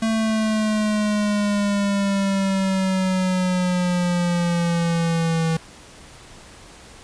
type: exponential sweep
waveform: square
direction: down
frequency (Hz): 223.5 to 162.1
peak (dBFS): -19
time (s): 0.02-5.57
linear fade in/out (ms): 5
effects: pink hiss -44 dBFS RMS until 7.03 s + resampled to 22050 Hz